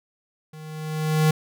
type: tone with level ramp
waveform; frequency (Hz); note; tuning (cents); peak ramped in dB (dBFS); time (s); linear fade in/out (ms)
square; 155.56; D#3; 0; -40 to -15; 0.53-1.31; 5
effects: none